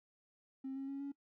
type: tone with pitch steps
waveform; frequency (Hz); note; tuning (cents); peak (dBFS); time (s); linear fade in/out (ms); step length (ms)
triangle; 266.6 / 271.1 / 275.7 / 280.3; C4 / C#4 / C#4 / C#4; +33 / -38 / -9 / +19; -36; 0.64-1.12; 10; 120
effects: noise-tail reverb RT60 0.1 s tail -22 dB re dry + tanh soft clip ceiling -37 dBFS